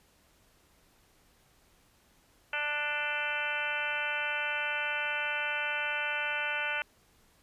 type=harmonic tone with a mistuned harmonic; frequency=295 Hz; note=D4; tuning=8 cents sharp; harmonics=2 / 3 / 4 / 5 / 6 / 7 / 8 / 9 / 10; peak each=-42 / -40 / -45 / -34 / -42 / -41 / -38 / -36 / -42 dBFS; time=2.53-6.82 s; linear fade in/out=2 ms; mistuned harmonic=10; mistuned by=+63 cents; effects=pink hiss -65 dBFS RMS until 7.42 s + resampled to 32000 Hz